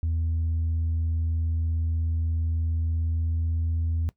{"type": "tone with pitch glide", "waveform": "sine", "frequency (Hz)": [81.6, 82.12], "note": ["E2", "E2"], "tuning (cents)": [-17, -6], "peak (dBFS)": -21, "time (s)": [0.03, 4.09], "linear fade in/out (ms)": 0, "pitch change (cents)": 11, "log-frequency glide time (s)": [2.84, 3.69], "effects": ["noise-tail reverb RT60 0.1 s tail -21 dB re dry", "tanh soft clip ceiling -21 dBFS"]}